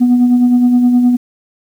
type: tone with tremolo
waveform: sine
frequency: 245.6 Hz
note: B3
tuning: 9 cents flat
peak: -3 dBFS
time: 0-1.17 s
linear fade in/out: 20 ms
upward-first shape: sine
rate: 9.6 Hz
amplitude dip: 45%
effects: tanh soft clip ceiling -4 dBFS + 7-bit